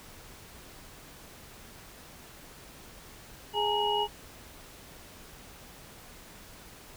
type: tone cluster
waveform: sine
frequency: 416.4 / 835 / 919 / 2902 Hz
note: G#4 / G#5 / A#5 / F#7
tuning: +5 / +9 / -25 / -34 cents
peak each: -31 dBFS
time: 3.53-4.08 s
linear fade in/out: 50 ms
effects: pink hiss -50 dBFS RMS until 6.96 s